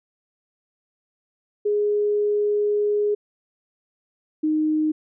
sine tone pair in turn, 415.3 / 309 Hz, G#4 / D#4, 0 / -12 cents, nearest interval perfect fourth, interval 512 cents, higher first, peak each -18 dBFS, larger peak neither, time 1.65-3.15 / 4.43-4.92 s, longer first, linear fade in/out 10 ms, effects none

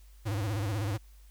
square tone with vibrato, 103.83 Hz, G#2, in tune, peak -30 dBFS, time 0.25-0.98 s, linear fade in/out 20 ms, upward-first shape sine, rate 16 Hz, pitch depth 150 cents each way, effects added 50 Hz sine -51 dBFS peak until 1.3 s + white hiss -65 dBFS RMS until 1.3 s

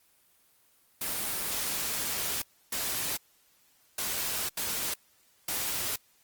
white noise bursts at uneven times, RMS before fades -32 dBFS, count 5, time 1.01-2.42 / 2.72-3.17 / 3.98-4.49 / 4.57-4.94 / 5.48-5.96 s, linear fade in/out 5 ms, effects white hiss -65 dBFS RMS until 6.23 s + Opus 24 kbps

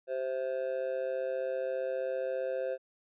triangle tone with amplitude modulation, 523.3 Hz, C5, in tune, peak -25 dBFS, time 0.07-2.78 s, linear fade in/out 50 ms, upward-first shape sine, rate 135 Hz, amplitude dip 90%, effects resampled to 8000 Hz

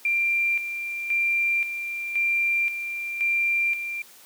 sine tone with tremolo, 2374 Hz, D7, 18 cents sharp, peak -20 dBFS, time 0.05-4.02 s, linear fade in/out 2 ms, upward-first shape square, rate 0.95 Hz, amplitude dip 60%, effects white hiss -50 dBFS RMS until 4.25 s + high-pass 200 Hz 12 dB/octave

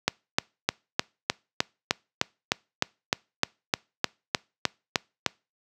click train, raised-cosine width 0.2 ms, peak -3 dBFS, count 18, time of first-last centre 0.08-5.263 s, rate 3.28 Hz, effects noise-tail reverb RT60 0.3 s tail -26 dB re dry + high-pass 100 Hz 12 dB/octave

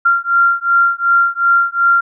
sine beating tone pair, 1382 / 1384.7 Hz, F6 / F6, -19 / -15 cents, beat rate 2.7 Hz, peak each -13 dBFS, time 0.05-2.01 s, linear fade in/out 10 ms, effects none

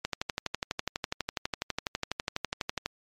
click train, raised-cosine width 0.2 ms, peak -12 dBFS, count 35, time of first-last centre 0.05-2.86 s, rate 12.1 Hz, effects MP3 64 kbps

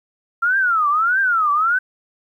sine tone with vibrato, 1356 Hz, E6, 49 cents sharp, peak -14 dBFS, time 0.42-1.79 s, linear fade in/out 10 ms, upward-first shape triangle, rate 1.6 Hz, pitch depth 300 cents each way, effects 9-bit

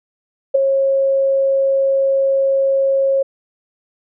sine tone with ADSR envelope, 543 Hz, C#5, 36 cents flat, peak -6 dBFS, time 0.54-3.23 s, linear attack 13 ms, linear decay 7 ms, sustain -6 dB, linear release 10 ms, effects none

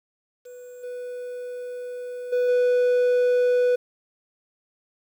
triangle tone with level steps, 493.9 Hz, B4, in tune, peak -37 / -29 / -17 / -15 dBFS, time 0.45-3.76 s, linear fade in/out 10 ms, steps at 0.83 / 2.32 / 2.48 s, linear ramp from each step 10 ms, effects 9-bit

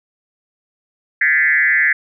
sine tone with frequency modulation, 1876 Hz, A#6, 11 cents sharp, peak -11 dBFS, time 1.21-1.93 s, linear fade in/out 5 ms, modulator 149 Hz, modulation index 1.7, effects none

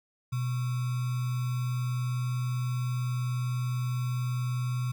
sine tone with sample-and-hold, 124.6 Hz, B2, 16 cents sharp, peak -27 dBFS, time 0.32-4.92 s, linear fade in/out 10 ms, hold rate 1225 Hz, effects none

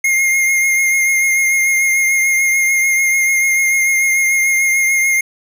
square tone with vibrato, 2132 Hz, C7, 32 cents sharp, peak -12 dBFS, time 0.04-5.21 s, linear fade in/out 5 ms, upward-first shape triangle, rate 6.8 Hz, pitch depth 27 cents each way, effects none

